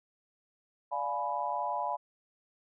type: chord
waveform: sine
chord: D diminished seventh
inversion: none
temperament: equal with one note detuned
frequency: 587.3 / 698.5 / 842.2 / 987.8 Hz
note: D5 / F5 / Ab5 / Cb6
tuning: 0 / 0 / +24 / 0 cents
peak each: -39 / -37 / -35 / -34 dBFS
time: 0.91-1.97 s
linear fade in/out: 20 ms
effects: none